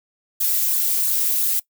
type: noise with flanger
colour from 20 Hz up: violet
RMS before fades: -20 dBFS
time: 0.4-1.6 s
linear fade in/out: 10 ms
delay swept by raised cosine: 0.34 to 4.54 ms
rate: 2.9 Hz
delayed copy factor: -0.95
effects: noise-tail reverb RT60 0.1 s tail -21 dB re dry